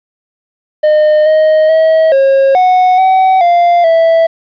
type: tone with pitch steps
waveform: triangle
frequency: 610 / 624 / 640 / 542 / 736 / 756 / 695 / 658 Hz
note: D#5 / D#5 / D#5 / C#5 / F#5 / F#5 / F5 / E5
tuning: -34 / +5 / +49 / -39 / -9 / +37 / -9 / -3 cents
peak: -3 dBFS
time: 0.83-4.27 s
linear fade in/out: 10 ms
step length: 430 ms
effects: resampled to 11025 Hz + 7-bit